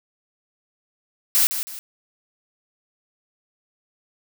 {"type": "noise with echo", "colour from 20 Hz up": "blue", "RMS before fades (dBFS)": -17, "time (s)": [1.35, 1.47], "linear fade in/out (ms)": 0, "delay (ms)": 160, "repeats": 2, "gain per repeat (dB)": -9, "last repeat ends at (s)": 1.79, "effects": []}